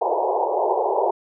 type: band-pass noise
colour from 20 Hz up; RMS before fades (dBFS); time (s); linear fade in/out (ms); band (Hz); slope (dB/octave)
white; -21; 0.01-1.11; 10; 360 to 950; 96
effects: none